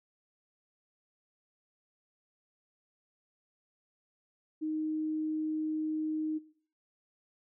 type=tone; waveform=sine; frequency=311.1 Hz; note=D#4; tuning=in tune; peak=-31 dBFS; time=4.61-6.39 s; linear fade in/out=20 ms; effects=noise-tail reverb RT60 0.5 s tail -18 dB re dry